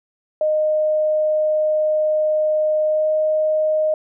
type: tone with pitch glide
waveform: sine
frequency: 616 to 619.9 Hz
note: D#5 to D#5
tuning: -17 to -7 cents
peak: -15 dBFS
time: 0.41-3.94 s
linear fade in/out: 2 ms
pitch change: +10 cents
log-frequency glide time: 2.85-3.1 s
effects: none